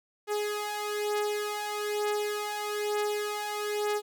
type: beating tone pair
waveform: sawtooth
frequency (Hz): 416.8 / 417.9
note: G#4 / G#4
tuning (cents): +6 / +11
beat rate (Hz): 1.1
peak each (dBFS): -30 / -27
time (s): 0.27-4.02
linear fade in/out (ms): 50
effects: none